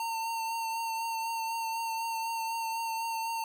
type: tone with vibrato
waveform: square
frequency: 908 Hz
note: A#5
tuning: 46 cents flat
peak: -32 dBFS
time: 0-3.44 s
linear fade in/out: 2 ms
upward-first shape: triangle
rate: 4 Hz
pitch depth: 23 cents each way
effects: none